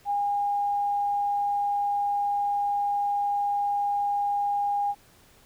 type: tone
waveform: sine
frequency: 813 Hz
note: G#5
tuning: 37 cents flat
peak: -23 dBFS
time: 0.05-4.95 s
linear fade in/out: 50 ms
effects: pink hiss -57 dBFS RMS until 5.45 s

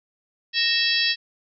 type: harmonic tone with a mistuned harmonic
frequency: 659.3 Hz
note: E5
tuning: in tune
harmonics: 3 / 4 / 5 / 6 / 7 / 8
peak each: -26 / -26 / -26 / -26 / -26 / -26 dBFS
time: 0.53-1.16 s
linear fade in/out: 50 ms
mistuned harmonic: 3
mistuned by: -110 cents
effects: none

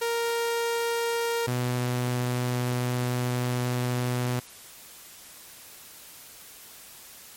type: tone pair in turn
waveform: sawtooth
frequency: 466.2 / 123.81 Hz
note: A#4 / B2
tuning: 0 / +5 cents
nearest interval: octave + major seventh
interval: 2295 cents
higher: first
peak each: -21 dBFS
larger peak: neither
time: 0.01-1.47 / 1.47-4.4 s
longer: second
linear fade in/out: 10 ms
effects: white hiss -47 dBFS RMS until 7.36 s + MP3 64 kbps

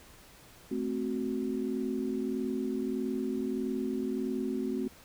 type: chord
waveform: sine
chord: F# diminished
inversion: first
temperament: equal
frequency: 220 / 261.6 / 370 Hz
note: A3 / C4 / F#4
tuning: 0 / 0 / 0 cents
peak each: -35 / -33 / -35 dBFS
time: 0.71-4.88 s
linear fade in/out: 5 ms
effects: pink hiss -55 dBFS RMS until 5.04 s

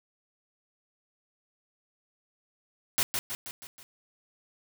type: noise with echo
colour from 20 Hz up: white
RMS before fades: -25 dBFS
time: 2.98-3.03 s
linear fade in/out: 0 ms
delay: 160 ms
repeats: 5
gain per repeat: -5 dB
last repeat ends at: 3.83 s
effects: none

